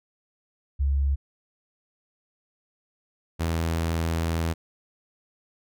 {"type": "tone pair in turn", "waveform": ["sine", "sawtooth"], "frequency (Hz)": [69.3, 82.41], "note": ["C#2", "E2"], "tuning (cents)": [0, 0], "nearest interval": "minor third", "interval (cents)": 300, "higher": "second", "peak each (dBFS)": -20, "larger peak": "neither", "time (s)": [[0.79, 1.16], [3.39, 4.54]], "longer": "second", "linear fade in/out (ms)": 20, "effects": []}